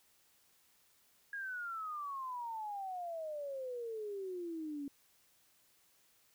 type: exponential sweep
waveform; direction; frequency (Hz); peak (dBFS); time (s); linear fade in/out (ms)
sine; down; 1652 to 277.2; -39; 1.33-4.88; 2
effects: white hiss -70 dBFS RMS until 6.34 s